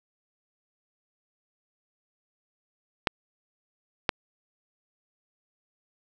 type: clicks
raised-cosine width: 0.3 ms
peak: -5 dBFS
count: 2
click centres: 3.072 / 4.092 s
effects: none